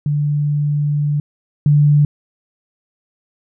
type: tone pair in turn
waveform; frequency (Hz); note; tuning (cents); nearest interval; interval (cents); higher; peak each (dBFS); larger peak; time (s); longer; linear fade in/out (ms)
sine; 146.83 / 146.83; D3 / D3; 0 / 0; unison; 0; neither; -14 / -8; second; 0.06-1.2 / 1.66-2.05; first; 2
effects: none